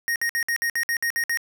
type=tone bursts; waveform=square; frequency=1864.7 Hz; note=A#6; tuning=in tune; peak=-22 dBFS; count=10; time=0.08-1.373 s; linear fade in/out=0 ms; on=78 ms; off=57 ms; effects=none